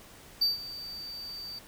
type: tone with ADSR envelope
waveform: triangle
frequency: 4629 Hz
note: D8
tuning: 26 cents flat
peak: -20 dBFS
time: 0.41-1.59 s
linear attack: 11 ms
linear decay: 150 ms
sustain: -17 dB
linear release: 5 ms
effects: pink hiss -52 dBFS RMS until 1.67 s